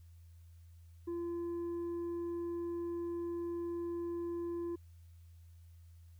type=tone with tanh clipping; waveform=sine; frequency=342.6 Hz; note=F4; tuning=33 cents flat; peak=-37 dBFS; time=1.07-4.76 s; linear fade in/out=10 ms; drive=4 dB; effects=added 84 Hz sine -54 dBFS peak until 6.19 s + white hiss -75 dBFS RMS until 6.19 s